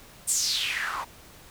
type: noise with band-pass filter sweep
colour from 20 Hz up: white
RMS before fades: -28 dBFS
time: 0.27-1.05 s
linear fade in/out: 20 ms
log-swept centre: 9000 to 860 Hz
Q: 5.1
effects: pink hiss -50 dBFS RMS until 1.5 s